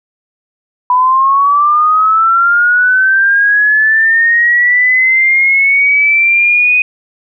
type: linear sweep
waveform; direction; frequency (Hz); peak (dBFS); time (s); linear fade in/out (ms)
sine; up; 987.8 to 2500; -6; 0.9-6.82; 2
effects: none